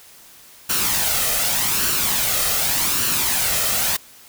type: noise with flanger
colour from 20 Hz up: white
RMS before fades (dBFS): -20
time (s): 0.69-3.97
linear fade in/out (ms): 10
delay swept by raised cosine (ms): 0.69 to 1.59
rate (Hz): 0.85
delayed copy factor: +0.5
effects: white hiss -46 dBFS RMS until 4.28 s